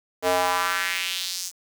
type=tone with high-pass filter sweep; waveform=square; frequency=90.4 Hz; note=F#2; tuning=40 cents flat; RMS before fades=-25 dBFS; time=0.22-1.52 s; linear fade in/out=50 ms; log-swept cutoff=510 to 6700 Hz; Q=2.3; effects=7-bit